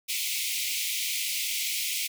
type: high-pass noise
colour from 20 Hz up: pink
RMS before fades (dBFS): -30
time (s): 0.08-2.08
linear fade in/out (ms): 20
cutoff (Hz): 2100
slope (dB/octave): 96
effects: none